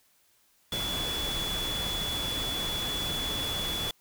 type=tone in noise; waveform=sine; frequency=3421 Hz; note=A7; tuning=49 cents flat; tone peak=-31 dBFS; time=0.72-3.91 s; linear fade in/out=2 ms; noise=pink; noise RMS=-35 dBFS; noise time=0.72-3.91 s; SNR=+1 dB; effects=white hiss -66 dBFS RMS until 4 s